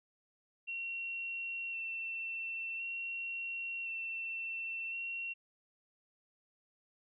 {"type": "tone with vibrato", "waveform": "sine", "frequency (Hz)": 2713, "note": "E7", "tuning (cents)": 49, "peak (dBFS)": -37, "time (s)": [0.67, 5.34], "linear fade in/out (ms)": 20, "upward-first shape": "square", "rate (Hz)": 0.47, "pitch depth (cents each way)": 13, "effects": []}